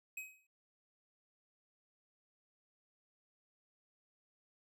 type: tone with exponential decay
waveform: square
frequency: 2534 Hz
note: D#7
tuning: 31 cents sharp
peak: -40 dBFS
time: 0.17-0.47 s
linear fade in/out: 5 ms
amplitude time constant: 65 ms
effects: none